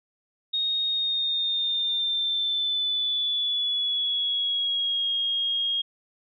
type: tone with pitch glide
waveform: sine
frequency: 3724 to 3261 Hz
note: A#7 to G#7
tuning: -2 to -32 cents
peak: -23 dBFS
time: 0.53-5.82 s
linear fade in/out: 10 ms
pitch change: -230 cents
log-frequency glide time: 0.86-5.11 s
effects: none